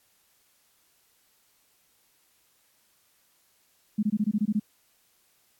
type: tone bursts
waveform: sine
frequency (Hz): 210.6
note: G#3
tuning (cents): +24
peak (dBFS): -21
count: 9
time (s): 3.98-4.598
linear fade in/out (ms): 10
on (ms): 50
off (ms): 21
effects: white hiss -66 dBFS RMS until 5.59 s + AAC 64 kbps